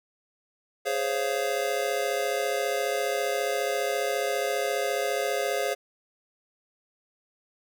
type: chord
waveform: square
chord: Db major seventh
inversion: second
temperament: just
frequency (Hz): 415.8 / 519.7 / 554.4 / 693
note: Ab4 / C5 / Db5 / F5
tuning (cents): +2 / -12 / 0 / -14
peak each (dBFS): -32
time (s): 0.85-5.75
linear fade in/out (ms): 20
effects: none